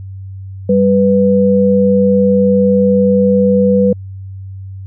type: tone pair together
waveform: sine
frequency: 195.7 / 493.9 Hz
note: G3 / B4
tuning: -3 / 0 cents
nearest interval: octave + major third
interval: 1603 cents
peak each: -10 dBFS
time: 0.69-3.93 s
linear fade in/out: 5 ms
effects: added 96 Hz sine -25 dBFS peak until 4.86 s